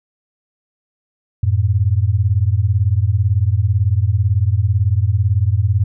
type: beating tone pair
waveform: sine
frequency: 90.8 / 108.8 Hz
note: F#2 / A2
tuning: -32 / -19 cents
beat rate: 18 Hz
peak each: -15 dBFS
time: 1.43-5.84 s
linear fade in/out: 5 ms
effects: none